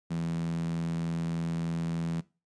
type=tone with high-pass filter; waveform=sawtooth; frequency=83.3 Hz; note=E2; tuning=19 cents sharp; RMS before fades=-32 dBFS; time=0.1-2.21 s; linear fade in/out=10 ms; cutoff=180 Hz; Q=7.7; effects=noise-tail reverb RT60 0.3 s tail -20 dB re dry + resampled to 22050 Hz